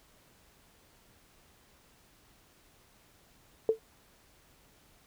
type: tone with exponential decay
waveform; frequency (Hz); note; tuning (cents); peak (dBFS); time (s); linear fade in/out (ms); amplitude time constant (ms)
sine; 444.4; A4; +17; -18; 3.69-3.79; 1; 21
effects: pink hiss -63 dBFS RMS until 5.06 s